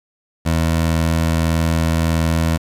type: tone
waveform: 20% pulse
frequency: 81.6 Hz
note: E2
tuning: 17 cents flat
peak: -10 dBFS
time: 0.45-2.58 s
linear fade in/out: 20 ms
effects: resampled to 32000 Hz + 7-bit